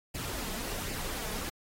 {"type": "noise with flanger", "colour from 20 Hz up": "pink", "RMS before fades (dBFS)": -37, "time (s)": [0.14, 1.5], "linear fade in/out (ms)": 10, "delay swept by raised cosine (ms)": [0.41, 4.71], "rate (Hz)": 1.3, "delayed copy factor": 0.5, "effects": ["AAC 48 kbps"]}